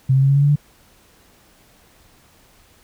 sine tone with pitch steps, 132 / 134.31 / 136.65 / 139.04 / 141.47 / 143.95 / 146.46 Hz, C3 / C3 / C#3 / C#3 / C#3 / D3 / D3, +16 / +46 / -24 / +6 / +36 / -34 / -4 cents, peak -11 dBFS, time 0.09-0.559 s, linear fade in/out 10 ms, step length 67 ms, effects pink hiss -53 dBFS RMS until 2.83 s

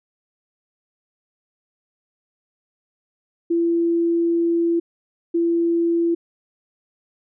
sine tone bursts at uneven times, 337.7 Hz, E4, 42 cents sharp, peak -16 dBFS, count 2, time 3.5-4.8 / 5.34-6.15 s, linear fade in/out 10 ms, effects none

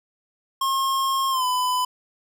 square tone with pitch glide, 1075 to 1003 Hz, C6 to B5, +47 to +26 cents, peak -21 dBFS, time 0.61-1.85 s, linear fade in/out 5 ms, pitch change -121 cents, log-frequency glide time 1.3-1.45 s, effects none

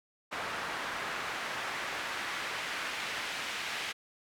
pink noise with band-pass filter sweep, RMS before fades -37 dBFS, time 0.31-3.93 s, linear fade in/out 20 ms, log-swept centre 1300 to 2400 Hz, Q 1, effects none

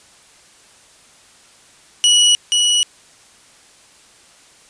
sawtooth tone with echo, 2930 Hz, F#7, 18 cents flat, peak -6 dBFS, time 2.04-2.35 s, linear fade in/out 0 ms, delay 480 ms, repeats 1, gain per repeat -3 dB, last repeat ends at 2.83 s, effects white hiss -48 dBFS RMS until 4.69 s + resampled to 22050 Hz

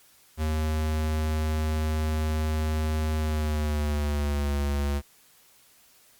square tone with pitch glide, 77.78 to 71.32 Hz, D#2 to C#2, 0 to +50 cents, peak -25 dBFS, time 0.37-5.02 s, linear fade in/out 50 ms, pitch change -150 cents, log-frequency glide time 3.18-4.56 s, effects white hiss -58 dBFS RMS until 6.19 s + Opus 48 kbps

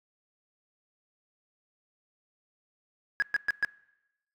sine tone bursts, 1663 Hz, G#6, 2 cents sharp, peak -20 dBFS, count 4, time 3.2-3.648 s, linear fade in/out 0 ms, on 22 ms, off 120 ms, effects noise-tail reverb RT60 0.9 s tail -24 dB re dry + tanh soft clip ceiling -21 dBFS

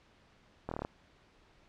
slowing click train, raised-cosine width 1 ms, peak -22 dBFS, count 7, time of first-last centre 0.69-0.849 s, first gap 24 ms, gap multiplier 1.04, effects pink hiss -64 dBFS RMS until 1.68 s + low-pass 4000 Hz 12 dB/octave

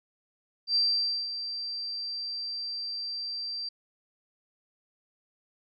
sine tone with ADSR envelope, 4699 Hz, D8, in tune, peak -21 dBFS, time 0.67-3.69 s, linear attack 85 ms, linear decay 520 ms, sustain -11 dB, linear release 6 ms, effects none

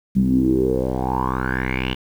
10% pulse tone with low-pass filter sweep, 64.1 Hz, C2, 35 cents flat, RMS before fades -20 dBFS, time 0.15-1.95 s, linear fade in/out 20 ms, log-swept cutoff 190 to 3100 Hz, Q 7.3, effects 8-bit

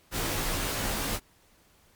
pink noise with comb filter, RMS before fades -30 dBFS, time 0.11-1.2 s, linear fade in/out 50 ms, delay 16 ms, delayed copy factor -0.8, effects pink hiss -62 dBFS RMS until 1.95 s + MP3 96 kbps

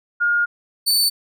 sine / sawtooth tone pair in turn, 1422 / 4515 Hz, F6 / C#8, +31 / +31 cents, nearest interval octave + minor sixth, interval 2000 cents, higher second, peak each -15 / -12 dBFS, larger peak second, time 0.2-0.46 / 0.86-1.1 s, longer first, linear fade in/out 20 ms, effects none

